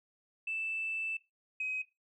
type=tone pair in turn; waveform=sine; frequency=2644 / 2529 Hz; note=E7 / D#7; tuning=+5 / +28 cents; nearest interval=minor second; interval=77 cents; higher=first; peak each=-33 / -31 dBFS; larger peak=second; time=0.47-1.17 / 1.6-1.82 s; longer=first; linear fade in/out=5 ms; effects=noise-tail reverb RT60 0.2 s tail -17 dB re dry + tanh soft clip ceiling -27 dBFS